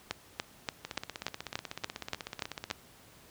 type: two click trains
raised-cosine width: 0.2 ms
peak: -14 / -20 dBFS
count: 10 / 31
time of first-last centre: 0.11-2.711 / 0.85-2.702 s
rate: 3.46 / 16.2 Hz
effects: pink hiss -57 dBFS RMS until 3.3 s + high-pass 60 Hz 12 dB/octave